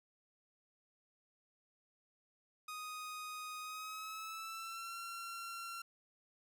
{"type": "tone with pitch glide", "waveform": "sawtooth", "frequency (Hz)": [1246, 1366.6], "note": ["D#6", "F6"], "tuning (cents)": [2, -38], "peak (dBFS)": -40, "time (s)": [2.68, 5.82], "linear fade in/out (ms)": 5, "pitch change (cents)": 160, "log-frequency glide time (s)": [3.6, 4.98], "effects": []}